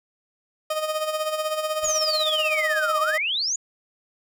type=tone with tremolo; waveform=30% pulse; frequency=620 Hz; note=D#5; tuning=6 cents flat; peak=-19 dBFS; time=0.7-3.18 s; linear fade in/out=5 ms; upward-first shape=sine; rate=16 Hz; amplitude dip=60%
type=noise with exponential decay; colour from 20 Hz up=brown; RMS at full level=-37 dBFS; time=1.83-1.99 s; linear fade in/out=5 ms; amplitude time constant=33 ms
type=exponential two-way sweep; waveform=sine; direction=down then up; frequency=7020 to 1139 to 7020 Hz; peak=-22 dBFS; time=1.84-3.56 s; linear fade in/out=5 ms; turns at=3 s
effects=none